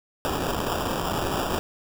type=noise with sample-and-hold; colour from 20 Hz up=white; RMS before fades=-27 dBFS; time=0.25-1.59 s; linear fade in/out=0 ms; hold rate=2100 Hz; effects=none